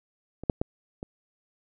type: clicks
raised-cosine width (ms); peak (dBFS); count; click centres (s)
2; -24 / -8 / -12 / -22; 4; 0.436 / 0.498 / 0.615 / 1.029
effects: none